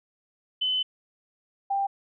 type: tone pair in turn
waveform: sine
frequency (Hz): 3029 / 791.2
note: F#7 / G5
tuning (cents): +40 / +16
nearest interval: octave + major seventh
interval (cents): 2324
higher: first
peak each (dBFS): -23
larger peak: neither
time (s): 0.61-0.83 / 1.7-1.87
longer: first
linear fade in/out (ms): 10
effects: none